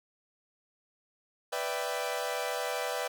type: chord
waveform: sawtooth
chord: E minor seventh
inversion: second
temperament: equal with one note detuned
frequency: 495.9 / 587.3 / 659.3 / 784 Hz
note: B4 / D5 / E5 / G5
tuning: +7 / 0 / 0 / 0 cents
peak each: -32 / -33 / -34 / -34 dBFS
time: 1.52-3.08 s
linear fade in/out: 10 ms
effects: none